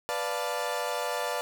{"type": "chord", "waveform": "30% pulse", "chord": "B half-diminished seventh", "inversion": "none", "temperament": "equal", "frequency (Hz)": [493.9, 587.3, 698.5, 880], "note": ["B4", "D5", "F5", "A5"], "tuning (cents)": [0, 0, 0, 0], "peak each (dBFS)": [-32, -31, -33, -33], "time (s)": [0.09, 1.41], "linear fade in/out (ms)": 0, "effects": ["9-bit"]}